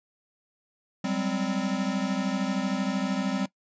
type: tone cluster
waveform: square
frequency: 188.4 / 201.4 / 260.4 Hz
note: F#3 / G3 / C4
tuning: +32 / +47 / -8 cents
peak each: -31 dBFS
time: 1.04-3.46 s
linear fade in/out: 5 ms
effects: noise-tail reverb RT60 0.1 s tail -19 dB re dry + resampled to 16000 Hz